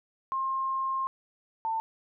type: tone pair in turn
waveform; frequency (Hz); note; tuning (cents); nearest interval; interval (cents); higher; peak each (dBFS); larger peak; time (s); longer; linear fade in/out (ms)
sine; 1064 / 894.7; C6 / A5; +29 / +29; minor third; 300; first; -27; neither; 0.32-1.07 / 1.65-1.8; first; 0
effects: none